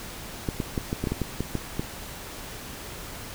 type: clicks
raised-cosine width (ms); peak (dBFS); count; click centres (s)
3; -13; 11; 0.488 / 0.602 / 0.778 / 0.929 / 1.04 / 1.072 / 1.12 / 1.217 / 1.406 / 1.553 / 1.795
effects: pink hiss -39 dBFS RMS until 3.34 s